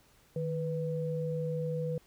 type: tone pair together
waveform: sine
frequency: 155.56 / 493.9 Hz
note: D#3 / B4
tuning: 0 / 0 cents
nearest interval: octave + minor sixth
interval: 2000 cents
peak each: -33 / -34 dBFS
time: 0.36-1.98 s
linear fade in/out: 2 ms
effects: pink hiss -64 dBFS RMS until 2.06 s